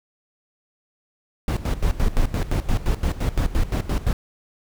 brown noise with tremolo, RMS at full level -19 dBFS, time 1.48-4.13 s, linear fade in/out 2 ms, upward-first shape square, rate 5.8 Hz, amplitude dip 80%, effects none

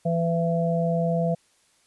harmonic tone, 167.8 Hz, E3, 31 cents sharp, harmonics 1 / 3 / 4, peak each -23 / -28 / -26 dBFS, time 0.05-1.35 s, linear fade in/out 10 ms, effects white hiss -63 dBFS RMS until 1.86 s + resampled to 24000 Hz

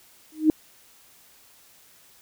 sine tone with exponential growth, 311.1 Hz, D#4, in tune, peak -10 dBFS, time 0.32-0.5 s, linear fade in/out 1 ms, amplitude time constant 37 ms, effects white hiss -55 dBFS RMS until 2.21 s

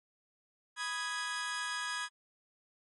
sawtooth chord, G# minor, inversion first, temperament equal, 987.8 / 1244.5 / 1661.2 Hz, B5 / D#6 / G#6, 0 / 0 / 0 cents, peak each -38 / -38 / -33 dBFS, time 0.76-2.09 s, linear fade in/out 50 ms, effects low-pass 12000 Hz 12 dB/octave + MP3 48 kbps

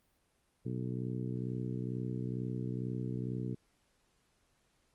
harmonic tone, 62.2 Hz, B1, 13 cents sharp, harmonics 2 / 3 / 4 / 5 / 6 / 7, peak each -37 / -41 / -43 / -45 / -47 / -48 dBFS, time 0.65-3.55 s, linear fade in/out 10 ms, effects pink hiss -74 dBFS RMS until 4.94 s + Opus 32 kbps

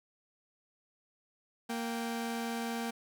sawtooth tone pair together, 232.1 / 781 Hz, A#3 / G5, -7 / -7 cents, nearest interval octave + major sixth, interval 2100 cents, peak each -31 / -37 dBFS, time 1.69-2.91 s, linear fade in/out 10 ms, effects none

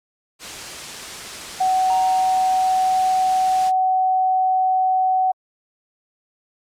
white noise, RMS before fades -32 dBFS, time 0.39-3.72 s, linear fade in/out 50 ms
sine tone, 750 Hz, F#5, 23 cents sharp, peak -15 dBFS, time 1.6-5.32 s, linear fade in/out 10 ms
triangle tone with exponential decay, 932.3 Hz, A#5, in tune, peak -23 dBFS, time 1.9-3.56 s, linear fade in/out 0 ms, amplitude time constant 360 ms
effects low-pass 8000 Hz 12 dB/octave + Opus 48 kbps

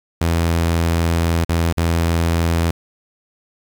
sawtooth tone with dropouts, 83.6 Hz, E2, 25 cents sharp, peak -11 dBFS, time 0.21-2.71 s, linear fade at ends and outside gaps 5 ms, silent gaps 1.447-1.492 / 1.727-1.772 s, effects 7-bit

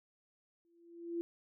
sine tone with exponential growth, 340 Hz, F4, 46 cents flat, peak -32 dBFS, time 0.65-1.21 s, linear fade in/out 0 ms, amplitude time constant 120 ms, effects none

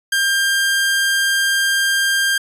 sawtooth tone, 1596 Hz, G6, 31 cents sharp, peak -11 dBFS, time 0.12-2.38 s, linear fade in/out 5 ms, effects resampled to 32000 Hz

